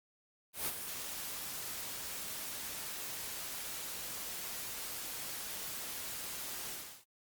white noise with ADSR envelope, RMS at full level -34 dBFS, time 0.53-7.05 s, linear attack 140 ms, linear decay 44 ms, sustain -8 dB, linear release 350 ms, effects Opus 32 kbps

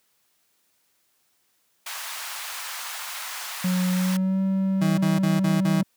pink high-pass noise, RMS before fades -34 dBFS, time 1.86-4.17 s, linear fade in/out 5 ms, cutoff 890 Hz, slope 24 dB/octave
triangle tone with pitch glide, 182.8 to 191.78 Hz, F#3 to G3, -21 to -38 cents, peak -18 dBFS, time 3.64-5.83 s, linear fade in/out 5 ms, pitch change +83 cents, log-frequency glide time 3.94-4.41 s
35% pulse tone bursts, 160 Hz, D#3, 49 cents sharp, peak -20 dBFS, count 5, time 4.81-5.816 s, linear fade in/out 10 ms, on 170 ms, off 39 ms
effects white hiss -68 dBFS RMS until 5.96 s + high-pass 100 Hz 12 dB/octave

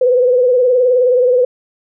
sine tone with vibrato, 499.4 Hz, B4, 19 cents sharp, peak -8 dBFS, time 0.01-1.45 s, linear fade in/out 5 ms, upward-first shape sine, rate 19 Hz, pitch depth 60 cents each way, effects none

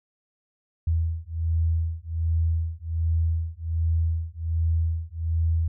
sine beating tone pair, 81.4 / 82.7 Hz, E2 / E2, -21 / +6 cents, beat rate 1.3 Hz, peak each -25 dBFS, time 0.87-5.68 s, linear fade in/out 5 ms, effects none

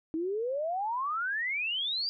sine exponential sweep, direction up, 311.1 to 4822 Hz, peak -29 dBFS, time 0.14-2.09 s, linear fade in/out 0 ms, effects none

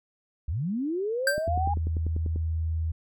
sine linear sweep, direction up, 60.9 to 830.6 Hz, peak -26 dBFS, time 0.48-1.74 s, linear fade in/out 5 ms
square tone with exponential decay, 1573 Hz, G6, 6 cents sharp, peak -19 dBFS, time 1.27-1.48 s, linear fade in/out 2 ms, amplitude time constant 45 ms
click train, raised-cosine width 3 ms, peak -23 dBFS, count 11, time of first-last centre 1.38-2.36 s, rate 10.2 Hz
sine tone, 80.8 Hz, E2, 34 cents flat, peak -25 dBFS, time 1.47-2.92 s, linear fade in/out 10 ms
effects none

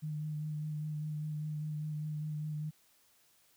sine tone with vibrato, 152.2 Hz, D#3, 38 cents flat, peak -35 dBFS, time 0.02-2.71 s, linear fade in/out 20 ms, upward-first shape sine, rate 5 Hz, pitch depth 19 cents each way, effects white hiss -68 dBFS RMS until 3.56 s

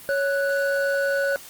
triangle tone pair together, 556.6 / 1480 Hz, C#5 / F#6, +7 / 0 cents, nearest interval octave + perfect fourth, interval 1693 cents, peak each -20 / -23 dBFS, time 0.09-1.36 s, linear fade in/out 0 ms, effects white hiss -43 dBFS RMS until 1.49 s + Opus 24 kbps

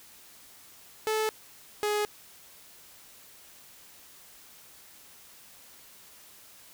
sawtooth tone pair in turn, 434.8 / 418.1 Hz, A4 / G#4, -21 / +12 cents, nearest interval minor second, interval 67 cents, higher first, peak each -22 dBFS, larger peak neither, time 1.07-1.29 / 1.83-2.05 s, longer neither, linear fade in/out 0 ms, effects white hiss -53 dBFS RMS until 6.73 s

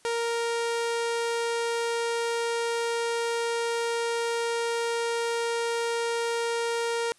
sawtooth tone, 466 Hz, A#4, 1 cent flat, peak -22 dBFS, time 0.05-7.12 s, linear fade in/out 0 ms, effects white hiss -60 dBFS RMS until 7.18 s + resampled to 24000 Hz

